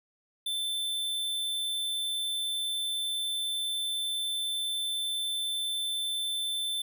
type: tone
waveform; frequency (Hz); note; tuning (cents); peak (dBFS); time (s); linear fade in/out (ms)
square; 3538; A7; +9; -30; 0.46-6.82; 5
effects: none